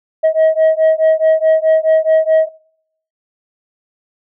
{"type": "beating tone pair", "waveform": "sine", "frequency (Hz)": [634, 638.7], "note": ["D#5", "D#5"], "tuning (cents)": [32, 45], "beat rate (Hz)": 4.7, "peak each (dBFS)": -10, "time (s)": [0.23, 2.49], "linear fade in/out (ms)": 20, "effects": ["noise-tail reverb RT60 0.7 s tail -24 dB re dry", "tanh soft clip ceiling -6 dBFS"]}